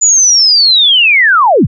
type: linear sweep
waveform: sine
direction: down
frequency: 7040 to 56.4 Hz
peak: -4 dBFS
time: 0.01-1.67 s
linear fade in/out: 20 ms
effects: none